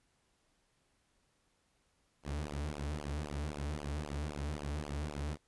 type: tone with flanger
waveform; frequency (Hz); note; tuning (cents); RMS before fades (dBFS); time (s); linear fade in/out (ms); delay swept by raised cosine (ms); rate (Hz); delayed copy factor
sawtooth; 73.42; D2; 0; -39; 2.23-5.38; 50; 0.5 to 5.8; 3.8; -1
effects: pink hiss -75 dBFS RMS until 5.47 s + resampled to 24000 Hz